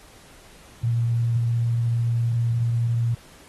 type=tone; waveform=sine; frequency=117.2 Hz; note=A#2; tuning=10 cents sharp; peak=-19 dBFS; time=0.83-3.15 s; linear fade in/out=10 ms; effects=pink hiss -50 dBFS RMS until 3.48 s + AAC 32 kbps